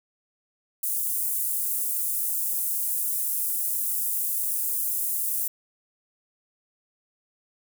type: high-pass noise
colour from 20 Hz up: pink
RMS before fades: -27 dBFS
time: 0.83-5.48 s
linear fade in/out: 5 ms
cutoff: 10000 Hz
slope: 24 dB/octave
effects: none